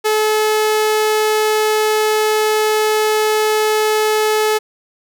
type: tone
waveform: sawtooth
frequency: 430.2 Hz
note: A4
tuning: 39 cents flat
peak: -9 dBFS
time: 0.04-4.59 s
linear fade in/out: 20 ms
effects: none